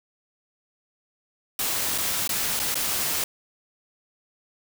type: noise with dropouts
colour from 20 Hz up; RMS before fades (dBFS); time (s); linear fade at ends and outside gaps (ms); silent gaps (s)
white; -26; 1.59-3.24; 2; 1.979-1.983 / 2.276-2.292 / 2.593-2.598 / 2.744-2.754
effects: none